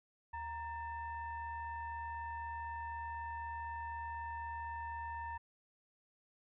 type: tone with frequency modulation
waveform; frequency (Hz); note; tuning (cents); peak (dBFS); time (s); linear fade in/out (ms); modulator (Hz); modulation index
sine; 931; A#5; -2; -40; 0.33-5.38; 10; 856; 0.77
effects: none